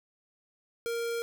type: tone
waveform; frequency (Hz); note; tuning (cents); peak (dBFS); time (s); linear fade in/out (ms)
square; 466.2; A#4; 0; -31; 0.86-1.22; 0
effects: none